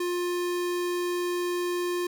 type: tone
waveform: square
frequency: 353.4 Hz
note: F4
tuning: 21 cents sharp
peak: -27 dBFS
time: 0-2.07 s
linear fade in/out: 5 ms
effects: none